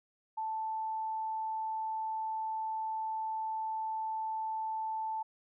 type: tone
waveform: sine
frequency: 880 Hz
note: A5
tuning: in tune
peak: -33 dBFS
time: 0.37-5.23 s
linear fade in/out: 10 ms
effects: none